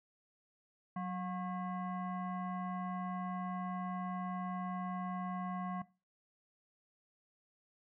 sine tone with frequency modulation, 185 Hz, F#3, in tune, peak -36 dBFS, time 0.96-5.82 s, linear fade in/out 5 ms, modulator 905 Hz, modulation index 0.86, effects noise-tail reverb RT60 0.3 s tail -19 dB re dry

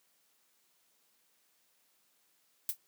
violet noise with exponential decay, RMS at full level -27 dBFS, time 2.69-2.77 s, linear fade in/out 1 ms, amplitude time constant 16 ms, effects white hiss -72 dBFS RMS until 2.87 s + high-pass 150 Hz 12 dB/octave

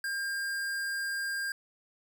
square tone, 1604 Hz, G6, 39 cents sharp, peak -32 dBFS, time 0.04-1.52 s, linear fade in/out 2 ms, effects none

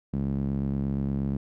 sawtooth tone with band-pass filter, 68.5 Hz, C#2, 20 cents flat, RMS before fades -28 dBFS, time 0.13-1.37 s, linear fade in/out 5 ms, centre 190 Hz, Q 2.4, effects none

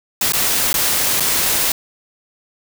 white noise with dropouts, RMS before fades -17 dBFS, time 0.21-1.72 s, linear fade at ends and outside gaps 2 ms, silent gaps 0.322-0.334 / 0.73-0.741 / 1.199-1.204 s, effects none

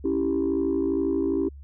sine chord, C# diminished, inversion none, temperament equal, 277.2 / 329.6 / 392 Hz, C#4 / E4 / G4, 0 / 0 / 0 cents, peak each -25 dBFS, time 0.04-1.49 s, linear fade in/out 10 ms, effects tanh soft clip ceiling -16 dBFS + added 70 Hz sine -40 dBFS peak until 1.63 s

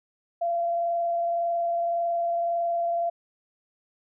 sine tone with frequency modulation, 684 Hz, F5, 36 cents flat, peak -23 dBFS, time 0.41-3.1 s, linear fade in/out 10 ms, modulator 21.8 Hz, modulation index 0.26, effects none

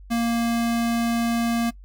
square tone, 233.1 Hz, A#3, in tune, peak -21 dBFS, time 0.1-1.71 s, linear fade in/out 20 ms, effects noise-tail reverb RT60 0.1 s tail -21 dB re dry + added 48 Hz sine -41 dBFS peak until 1.84 s

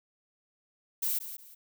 violet noise with echo, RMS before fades -30 dBFS, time 1.02-1.19 s, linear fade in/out 10 ms, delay 180 ms, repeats 2, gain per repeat -11 dB, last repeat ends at 1.55 s, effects none

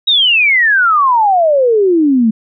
sine exponential sweep, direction down, 3850 to 213.4 Hz, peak -7 dBFS, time 0.07-2.31 s, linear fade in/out 10 ms, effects none

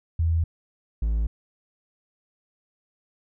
sine / triangle tone pair in turn, 82.41 / 55 Hz, E2 / A1, 0 / 0 cents, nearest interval perfect fifth, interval 700 cents, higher first, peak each -19 dBFS, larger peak neither, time 0.19-0.44 / 1.02-1.27 s, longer neither, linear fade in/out 5 ms, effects none

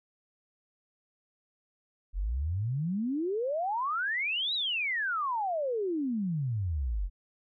sine exponential two-way sweep, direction up then down, 41.8 to 3986 to 41.8 Hz, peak -28 dBFS, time 2.13-7.1 s, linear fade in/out 50 ms, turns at 4.54 s, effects none

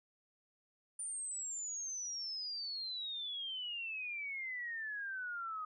sine exponential sweep, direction down, 9260 to 1242 Hz, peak -39 dBFS, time 0.99-5.65 s, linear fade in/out 5 ms, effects none

